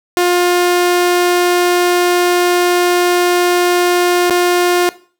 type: tone with dropouts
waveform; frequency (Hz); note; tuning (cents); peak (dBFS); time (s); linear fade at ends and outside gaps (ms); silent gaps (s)
sawtooth; 354.4; F4; +25; -6; 0.17-4.89; 0; 4.298-4.307
effects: noise-tail reverb RT60 0.4 s tail -18 dB re dry